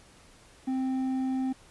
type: tone with hard clipping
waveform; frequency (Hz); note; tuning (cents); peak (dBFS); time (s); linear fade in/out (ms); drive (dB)
sine; 261.6; C4; 0; -28; 0.67-1.53; 10; 5
effects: pink hiss -56 dBFS RMS until 1.7 s + resampled to 24000 Hz